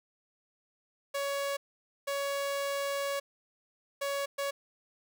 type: tone bursts at uneven times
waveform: sawtooth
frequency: 560 Hz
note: C#5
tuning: 18 cents sharp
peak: -27 dBFS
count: 4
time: 1.14-1.57 / 2.07-3.2 / 4.01-4.26 / 4.38-4.51 s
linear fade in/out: 10 ms
effects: none